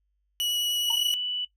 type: tone with vibrato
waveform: 40% pulse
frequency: 2931 Hz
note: F#7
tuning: 17 cents flat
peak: -24 dBFS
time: 0.4-1.14 s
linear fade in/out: 0 ms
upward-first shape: sine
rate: 9.7 Hz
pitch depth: 9 cents each way
type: tone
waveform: sine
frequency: 2966 Hz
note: F#7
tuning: 4 cents sharp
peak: -27 dBFS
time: 0.88-1.45 s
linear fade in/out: 5 ms
type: tone with exponential decay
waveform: sine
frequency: 922 Hz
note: A#5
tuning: 19 cents flat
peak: -31 dBFS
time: 0.9-1 s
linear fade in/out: 5 ms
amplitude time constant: 20 ms
effects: noise-tail reverb RT60 0.1 s tail -18 dB re dry + added 50 Hz sine -70 dBFS peak until 1.56 s